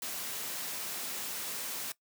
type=noise; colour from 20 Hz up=white; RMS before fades=-38 dBFS; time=0.02-1.92 s; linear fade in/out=2 ms; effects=noise-tail reverb RT60 0.1 s tail -19 dB re dry + high-pass 150 Hz 12 dB/octave